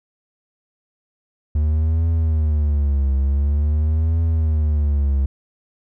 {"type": "tone with vibrato", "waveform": "triangle", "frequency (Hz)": 74.6, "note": "D2", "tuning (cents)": 28, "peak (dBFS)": -13, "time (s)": [1.55, 5.26], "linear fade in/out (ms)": 5, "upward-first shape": "triangle", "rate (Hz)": 0.47, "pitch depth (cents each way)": 180, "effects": []}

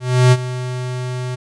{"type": "tone with ADSR envelope", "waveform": "square", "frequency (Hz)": 125.9, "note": "B2", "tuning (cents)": 34, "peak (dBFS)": -7, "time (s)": [0, 1.36], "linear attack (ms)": 320, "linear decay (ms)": 44, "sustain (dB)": -15, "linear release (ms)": 18, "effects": ["resampled to 22050 Hz"]}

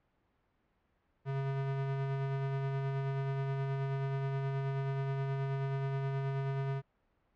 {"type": "tone with tremolo", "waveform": "square", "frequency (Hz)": 136.4, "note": "C#3", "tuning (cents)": -28, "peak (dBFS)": -32, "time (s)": [1.25, 6.82], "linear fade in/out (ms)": 50, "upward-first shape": "sine", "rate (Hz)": 9.4, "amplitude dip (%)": 25, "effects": ["pink hiss -75 dBFS RMS until 7.35 s", "low-pass 2000 Hz 12 dB/octave"]}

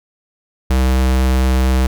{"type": "tone", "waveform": "square", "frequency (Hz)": 64.6, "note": "C2", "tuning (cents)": -21, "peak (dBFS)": -12, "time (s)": [0.7, 1.87], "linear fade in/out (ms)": 5, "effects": []}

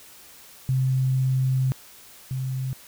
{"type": "tone pair in turn", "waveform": "sine", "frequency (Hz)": [130.81, 130.81], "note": ["C3", "C3"], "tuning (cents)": [0, 0], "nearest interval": "unison", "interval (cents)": 0, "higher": "neither", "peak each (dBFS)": [-19, -25], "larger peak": "first", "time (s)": [[0.69, 1.72], [2.31, 2.73]], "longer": "first", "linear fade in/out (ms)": 0, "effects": ["white hiss -48 dBFS RMS until 2.87 s"]}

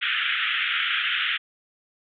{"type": "band-pass noise", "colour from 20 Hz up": "white", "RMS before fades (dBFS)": -25, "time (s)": [0.01, 1.38], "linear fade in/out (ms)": 20, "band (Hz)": [1300, 3400], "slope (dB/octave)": 96, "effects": []}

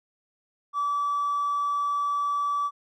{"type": "tone with hard clipping", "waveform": "sine", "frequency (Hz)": 1153, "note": "D6", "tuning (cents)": -32, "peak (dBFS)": -24, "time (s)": [0.73, 2.71], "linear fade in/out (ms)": 50, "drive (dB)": 1, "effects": []}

